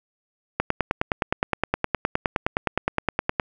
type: click train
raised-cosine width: 0.5 ms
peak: -5 dBFS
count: 28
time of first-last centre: 0.6-3.398 s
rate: 9.65 Hz
effects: none